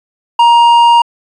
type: tone with hard clipping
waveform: sine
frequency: 941 Hz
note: A#5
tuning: 16 cents sharp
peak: -5 dBFS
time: 0.39-1.02 s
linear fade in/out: 5 ms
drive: 6 dB
effects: resampled to 22050 Hz